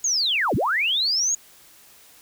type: linear two-way sweep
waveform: sine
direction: down then up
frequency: 6800 to 74.4 to 6800 Hz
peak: -19 dBFS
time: 0.04-1.35 s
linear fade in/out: 5 ms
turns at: 0.55 s
effects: white hiss -51 dBFS RMS until 2.21 s